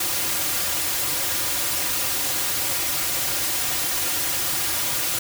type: noise with comb filter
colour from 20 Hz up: white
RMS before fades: -24 dBFS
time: 0-5.19 s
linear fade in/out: 5 ms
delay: 4.6 ms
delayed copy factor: -0.75
effects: none